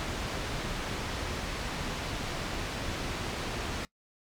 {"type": "low-pass noise", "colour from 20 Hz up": "pink", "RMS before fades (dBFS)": -35, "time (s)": [0, 3.85], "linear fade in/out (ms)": 0, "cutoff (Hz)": 5300, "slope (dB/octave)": 12, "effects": ["noise-tail reverb RT60 0.1 s tail -22 dB re dry"]}